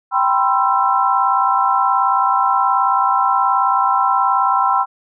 sine chord, C major seventh, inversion second, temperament equal with one note detuned, 784 / 987.8 / 1046.5 / 1335.4 Hz, G5 / B5 / C6 / E6, 0 / 0 / 0 / +22 cents, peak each -18 dBFS, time 0.11-4.86 s, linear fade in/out 50 ms, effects none

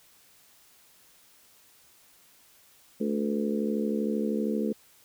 harmonic tone with a mistuned harmonic, 72.8 Hz, D2, 15 cents flat, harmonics 3 / 4 / 5 / 6 / 7, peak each -28 / -34 / -35 / -33 / -36 dBFS, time 3-4.73 s, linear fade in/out 10 ms, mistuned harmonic 7, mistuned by -35 cents, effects white hiss -59 dBFS RMS until 5.04 s

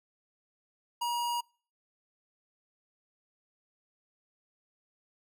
square tone, 954 Hz, A#5, 40 cents sharp, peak -30 dBFS, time 1.01-1.41 s, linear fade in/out 10 ms, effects noise-tail reverb RT60 0.4 s tail -25 dB re dry

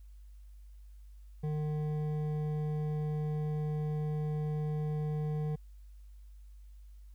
triangle tone with hard clipping, 151.5 Hz, D#3, 46 cents flat, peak -33 dBFS, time 1.43-5.56 s, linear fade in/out 10 ms, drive 13 dB, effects added 50 Hz sine -49 dBFS peak until 7.14 s + white hiss -75 dBFS RMS until 7.14 s

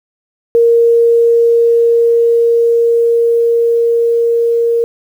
sine tone with level ramp, 466.2 Hz, A#4, in tune, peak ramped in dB -5 to -9 dBFS, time 0.55-4.84 s, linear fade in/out 0 ms, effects 7-bit

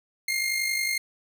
sawtooth tone with amplitude modulation, 2122 Hz, C7, 24 cents sharp, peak -19 dBFS, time 0.28-0.98 s, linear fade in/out 5 ms, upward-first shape sine, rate 51 Hz, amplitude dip 50%, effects none

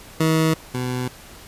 20% pulse tone pair in turn, 159.7 / 125.69 Hz, D#3 / B2, +45 / +31 cents, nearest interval major third, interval 414 cents, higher first, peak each -11 / -18 dBFS, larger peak first, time 0.2-0.54 / 0.74-1.08 s, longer neither, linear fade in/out 5 ms, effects pink hiss -43 dBFS RMS until 1.47 s + resampled to 32000 Hz

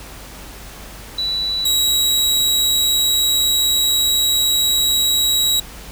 sine / sawtooth tone pair in turn, 3951 / 3861 Hz, B7 / B7, 0 / -40 cents, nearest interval unison, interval 40 cents, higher first, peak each -18 / -11 dBFS, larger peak second, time 1.18-1.65 / 1.65-5.6 s, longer second, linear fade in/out 5 ms, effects added 50 Hz sine -38 dBFS peak until 5.91 s + pink hiss -37 dBFS RMS until 5.91 s

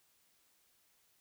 silence, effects white hiss -72 dBFS RMS until 1.2 s

